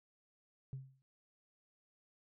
sine tone with exponential decay, 133.2 Hz, C3, 31 cents sharp, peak -37 dBFS, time 0.73-1.02 s, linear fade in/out 0 ms, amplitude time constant 63 ms, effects tanh soft clip ceiling -37 dBFS

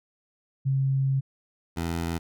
sine / 15% pulse tone pair in turn, 135 / 83.9 Hz, C#3 / E2, -45 / +31 cents, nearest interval minor sixth, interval 824 cents, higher first, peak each -21 dBFS, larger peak neither, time 0.65-1.21 / 1.76-2.19 s, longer first, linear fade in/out 20 ms, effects none

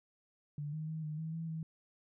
sine tone with pitch steps, 146.9 / 155.9 / 158.5 / 152.8 / 160 / 163.7 / 160.3 Hz, D3 / D#3 / D#3 / D#3 / D#3 / E3 / E3, +1 / +4 / +32 / -31 / +49 / -12 / -48 cents, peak -37 dBFS, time 0.58-1.63 s, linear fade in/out 2 ms, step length 150 ms, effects none

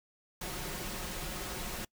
pink noise with comb filter, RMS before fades -39 dBFS, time 0.41-1.85 s, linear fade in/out 5 ms, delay 5.5 ms, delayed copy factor +0.55, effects noise-tail reverb RT60 0.1 s tail -24 dB re dry

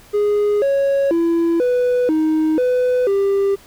triangle tone with pitch steps, 414.1 / 553 / 335.5 / 494.5 / 313.3 / 500 / 396 Hz, G#4 / C#5 / E4 / B4 / D#4 / B4 / G4, -5 / -4 / +31 / +2 / +12 / +21 / +18 cents, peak -11 dBFS, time 0.13-3.56 s, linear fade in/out 20 ms, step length 490 ms, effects tanh soft clip ceiling -7 dBFS + pink hiss -46 dBFS RMS until 3.66 s

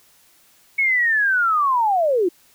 sine linear sweep, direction down, 2217 to 327.8 Hz, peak -15 dBFS, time 0.78-2.29 s, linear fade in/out 10 ms, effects white hiss -55 dBFS RMS until 2.54 s

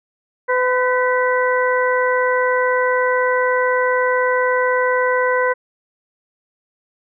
harmonic tone with a mistuned harmonic, 504 Hz, B4, 35 cents sharp, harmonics 1 / 2 / 3 / 4, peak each -17 / -20 / -22 / -23 dBFS, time 0.48-5.54 s, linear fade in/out 20 ms, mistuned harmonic 4, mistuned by -47 cents, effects none

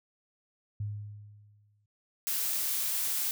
sine tone with exponential decay, 103.83 Hz, G#2, in tune, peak -30 dBFS, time 0.8-1.86 s, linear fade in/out 5 ms, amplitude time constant 230 ms
blue noise, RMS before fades -31 dBFS, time 2.27-3.31 s, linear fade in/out 0 ms
effects none

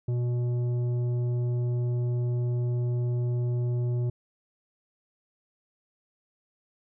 triangle tone with tanh clipping, 121.7 Hz, B2, 25 cents flat, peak -26 dBFS, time 0.08-4.1 s, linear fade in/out 5 ms, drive 13 dB, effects none

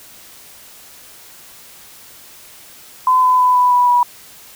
sine tone with pitch steps, 1018 / 1009.2 / 1000.5 / 991.9 / 983.3 / 974.8 Hz, C6 / B5 / B5 / B5 / B5 / B5, -48 / +37 / +22 / +7 / -8 / -23 cents, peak -9 dBFS, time 3.07-4.03 s, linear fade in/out 2 ms, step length 160 ms, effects white hiss -41 dBFS RMS until 4.55 s

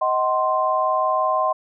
sine chord, C diminished, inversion first, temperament just, 627.9 / 753.5 / 1046.5 Hz, Eb5 / Gb5 / C6, +16 / +31 / 0 cents, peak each -22 / -24 / -20 dBFS, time 0.01-1.53 s, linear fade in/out 10 ms, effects none

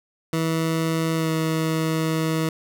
20% pulse tone with pitch glide, 162.3 to 159.97 Hz, E3 to D#3, -27 to +48 cents, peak -16 dBFS, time 0.33-2.49 s, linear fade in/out 2 ms, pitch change -25 cents, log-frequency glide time 1.15-1.3 s, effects none

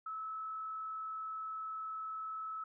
sine tone with frequency modulation, 1300 Hz, E6, 24 cents flat, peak -39 dBFS, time 0.06-2.64 s, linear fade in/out 5 ms, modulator 40.3 Hz, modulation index 0.36, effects none

